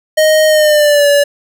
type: tone with pitch glide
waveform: square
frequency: 622.3 to 574 Hz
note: D#5 to D5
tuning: 0 to -40 cents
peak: -7 dBFS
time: 0.17-1.24 s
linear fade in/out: 10 ms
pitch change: -140 cents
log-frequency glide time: 0.47-1.08 s
effects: none